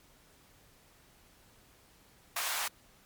pink high-pass noise, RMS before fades -34 dBFS, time 2.36-2.68 s, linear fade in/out 5 ms, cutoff 760 Hz, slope 24 dB/octave, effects pink hiss -62 dBFS RMS until 3.05 s + MP3 96 kbps

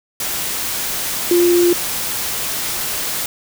sine tone in noise, 349.2 Hz, F4, in tune, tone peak -10 dBFS, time 1.31-1.73 s, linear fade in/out 2 ms, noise white, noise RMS -22 dBFS, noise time 0.2-3.26 s, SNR +9 dB, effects none

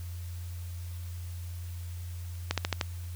slowing click train, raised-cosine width 0.2 ms, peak -10 dBFS, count 5, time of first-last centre 2.51-2.812 s, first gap 67 ms, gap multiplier 1.08, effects added 87 Hz sine -36 dBFS peak until 3.15 s + white hiss -53 dBFS RMS until 3.15 s

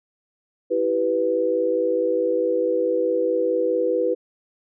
sine chord, E minor, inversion none, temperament equal with one note detuned, 329.6 / 389.3 / 493.9 Hz, E4 / G4 / B4, 0 / -12 / 0 cents, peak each -26 / -25 / -20 dBFS, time 0.7-4.15 s, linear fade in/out 20 ms, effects none

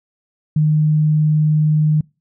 sine tone, 153.2 Hz, D#3, 27 cents flat, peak -11 dBFS, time 0.56-2.01 s, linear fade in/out 5 ms, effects noise-tail reverb RT60 0.3 s tail -26 dB re dry

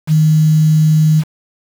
sine tone with quantisation, 155.56 Hz, D#3, in tune, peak -7 dBFS, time 0.07-1.24 s, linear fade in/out 50 ms, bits 5, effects none

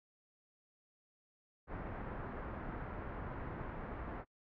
pink low-pass noise, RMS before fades -44 dBFS, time 1.67-4.25 s, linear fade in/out 50 ms, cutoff 1700 Hz, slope 24 dB/octave, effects noise-tail reverb RT60 0.1 s tail -25 dB re dry

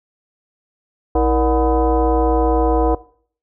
sine tone with frequency modulation, 206.3 Hz, G#3, 11 cents flat, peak -12 dBFS, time 1.15-2.95 s, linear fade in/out 5 ms, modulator 264 Hz, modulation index 2.4, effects noise-tail reverb RT60 0.5 s tail -20 dB re dry

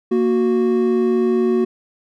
triangle tone pair together, 233.1 / 369.1 Hz, A#3 / F#4, 0 / -4 cents, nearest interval minor sixth, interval 796 cents, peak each -16 / -14 dBFS, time 0.11-1.65 s, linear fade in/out 10 ms, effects none

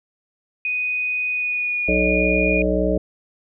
sine tone with pitch glide, 2489 to 2439 Hz, D#7 to D#7, 0 to -35 cents, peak -20 dBFS, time 0.65-2.62 s, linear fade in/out 2 ms, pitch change -35 cents, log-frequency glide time 1.3-1.91 s
harmonic tone, 61.74 Hz, B1, in tune, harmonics 1 / 3 / 5 / 7 / 9 / 10, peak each -24 / -24 / -24 / -24 / -24 / -24 dBFS, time 1.88-2.98 s, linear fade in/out 5 ms
effects none

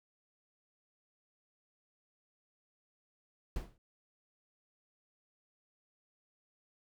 brown noise with exponential decay, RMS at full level -34 dBFS, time 3.56-3.78 s, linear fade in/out 2 ms, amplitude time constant 47 ms, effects none

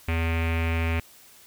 square tone with low-pass filter, 82.41 Hz, E2, in tune, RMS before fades -25 dBFS, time 0.08-1 s, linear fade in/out 5 ms, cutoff 2400 Hz, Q 5.2, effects white hiss -52 dBFS RMS until 1.46 s

